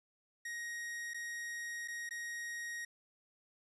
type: tone with dropouts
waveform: 45% pulse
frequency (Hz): 1881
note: A#6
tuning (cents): +15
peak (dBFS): -40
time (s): 0.45-2.85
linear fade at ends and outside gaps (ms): 5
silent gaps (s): 1.136-1.143 / 1.877-1.882 / 2.092-2.108
effects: resampled to 24000 Hz